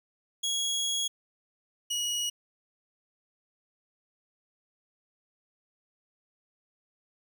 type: tone pair in turn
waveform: 25% pulse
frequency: 3322 / 2907 Hz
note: G#7 / F#7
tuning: 0 / -31 cents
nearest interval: major second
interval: 231 cents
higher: first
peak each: -24 / -25 dBFS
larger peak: first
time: 0.43-1.08 / 1.9-2.3 s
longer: first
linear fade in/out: 10 ms
effects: none